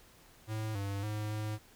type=tone with pitch steps; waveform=square; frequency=109.1 / 99.5 / 106.3 / 107.1 Hz; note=A2 / G2 / G#2 / A2; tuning=-14 / +26 / +41 / -46 cents; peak=-35 dBFS; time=0.47-1.59 s; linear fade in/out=50 ms; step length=280 ms; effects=pink hiss -60 dBFS RMS until 1.75 s